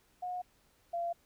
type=tone pair in turn; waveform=sine; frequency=723 / 686.1 Hz; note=F#5 / F5; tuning=-40 / -31 cents; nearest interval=minor second; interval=91 cents; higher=first; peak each=-35 / -32 dBFS; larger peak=second; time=0.22-0.42 / 0.93-1.13 s; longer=neither; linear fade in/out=10 ms; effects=pink hiss -69 dBFS RMS until 1.25 s